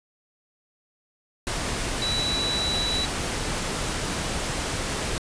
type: tone in noise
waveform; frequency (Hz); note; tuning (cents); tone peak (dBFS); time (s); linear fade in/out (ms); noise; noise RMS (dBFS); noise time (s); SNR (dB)
sine; 3933; B7; -8; -25; 2.02-3.05; 0; pink; -28; 1.47-5.18; 0
effects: resampled to 22050 Hz